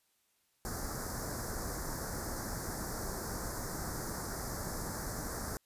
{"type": "band-stop noise", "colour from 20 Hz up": "pink", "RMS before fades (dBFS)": -39, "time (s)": [0.65, 5.57], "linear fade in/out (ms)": 0, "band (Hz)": [1800, 4800], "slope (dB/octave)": 48, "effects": ["white hiss -75 dBFS RMS until 5.65 s", "resampled to 32000 Hz"]}